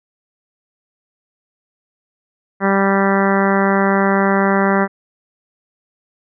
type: harmonic tone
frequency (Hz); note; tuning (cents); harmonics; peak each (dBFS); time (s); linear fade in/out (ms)
196; G3; 0; 1 / 2 / 3 / 4 / 5 / 6 / 7 / 8 / 9 / 10; -16 / -19 / -21 / -22 / -23 / -24 / -24 / -25 / -26 / -26; 2.6-4.88; 50
effects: none